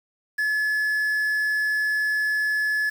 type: tone with quantisation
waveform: triangle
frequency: 1713 Hz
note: A6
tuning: 47 cents flat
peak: -19 dBFS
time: 0.38-2.9 s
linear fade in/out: 10 ms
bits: 7
effects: none